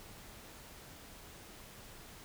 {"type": "silence", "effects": ["pink hiss -53 dBFS RMS until 2.24 s"]}